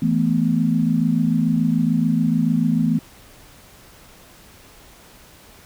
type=chord; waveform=sine; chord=E suspended fourth; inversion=none; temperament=equal; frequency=164.81 / 220 / 246.9 Hz; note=E3 / A3 / B3; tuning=0 / 0 / 0 cents; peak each=-20 dBFS; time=0.02-2.99 s; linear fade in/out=5 ms; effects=pink hiss -47 dBFS RMS until 5.65 s